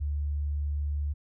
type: tone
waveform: sine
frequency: 72.9 Hz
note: D2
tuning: 12 cents flat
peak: -27 dBFS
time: 0-1.14 s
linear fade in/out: 20 ms
effects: none